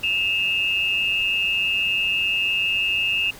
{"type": "tone pair together", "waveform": "sine", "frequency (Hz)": [2606, 2800], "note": ["E7", "F7"], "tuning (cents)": [-20, 4], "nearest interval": "minor second", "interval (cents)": 124, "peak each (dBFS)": -22, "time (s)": [0.03, 3.31], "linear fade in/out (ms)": 10, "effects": ["pink hiss -42 dBFS RMS until 3.39 s"]}